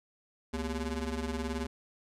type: ring-modulated tone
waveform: 25% pulse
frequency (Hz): 157.9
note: D#3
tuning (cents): +26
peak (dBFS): -26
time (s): 0.53-1.67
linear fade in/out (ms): 10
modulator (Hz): 88.3
effects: low-pass 9000 Hz 12 dB/octave